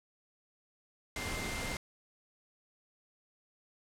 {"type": "tone in noise", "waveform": "sine", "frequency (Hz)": 2097, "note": "C7", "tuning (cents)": 3, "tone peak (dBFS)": -42, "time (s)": [1.16, 1.77], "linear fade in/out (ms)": 2, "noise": "pink", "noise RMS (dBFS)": -38, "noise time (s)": [1.16, 1.77], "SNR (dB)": -7, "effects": ["low-pass 10000 Hz 12 dB/octave"]}